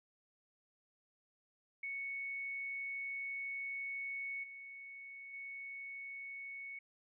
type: tone with level steps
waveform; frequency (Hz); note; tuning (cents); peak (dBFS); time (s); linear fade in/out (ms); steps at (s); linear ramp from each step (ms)
sine; 2217; C#7; 0; -39 / -48 / -44; 1.83-6.79; 5; 4.43 / 5.33; 10
effects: none